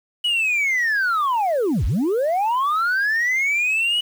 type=linear two-way sweep; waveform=sine; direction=down then up; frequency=2960 to 43.65 to 2960 Hz; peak=-15 dBFS; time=0.24-4.01 s; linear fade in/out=10 ms; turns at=1.85 s; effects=tanh soft clip ceiling -16 dBFS + 7-bit